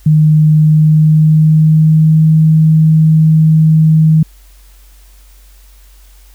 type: tone with pitch glide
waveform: sine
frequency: 154.1 to 157.61 Hz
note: D#3 to D#3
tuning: -16 to +23 cents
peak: -4 dBFS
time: 0.06-4.23 s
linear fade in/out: 5 ms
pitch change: +39 cents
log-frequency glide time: 0.56-2.27 s
effects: added 47 Hz sine -38 dBFS peak until 6.34 s + white hiss -48 dBFS RMS until 6.34 s

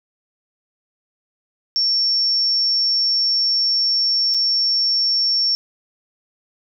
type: tone with dropouts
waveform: sine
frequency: 5460 Hz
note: F8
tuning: 40 cents flat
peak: -15 dBFS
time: 1.76-5.55 s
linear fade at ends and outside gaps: 0 ms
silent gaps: 4.34-4.345 s
effects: none

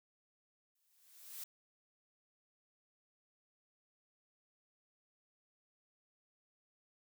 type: noise with exponential growth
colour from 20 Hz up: blue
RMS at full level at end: -44 dBFS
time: 0.75-1.44 s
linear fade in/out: 5 ms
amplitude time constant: 150 ms
effects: none

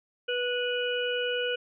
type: harmonic tone with a mistuned harmonic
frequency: 490 Hz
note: B4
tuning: 14 cents flat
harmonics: 1 / 3 / 5 / 6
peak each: -29 / -33 / -38 / -33 dBFS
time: 0.28-1.56 s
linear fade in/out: 10 ms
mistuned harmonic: 5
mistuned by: +19 cents
effects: none

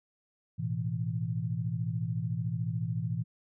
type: chord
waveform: sine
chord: A suspended second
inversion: none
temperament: just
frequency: 110 / 123.75 / 165 Hz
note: A2 / B2 / E3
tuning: 0 / +4 / +2 cents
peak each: -34 dBFS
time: 0.58-3.24 s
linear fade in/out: 20 ms
effects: none

